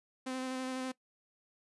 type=tone with vibrato; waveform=sawtooth; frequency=258.6 Hz; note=C4; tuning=20 cents flat; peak=-32 dBFS; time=0.26-0.92 s; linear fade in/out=10 ms; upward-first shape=square; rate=12 Hz; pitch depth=12 cents each way; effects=noise-tail reverb RT60 0.1 s tail -20 dB re dry + resampled to 24000 Hz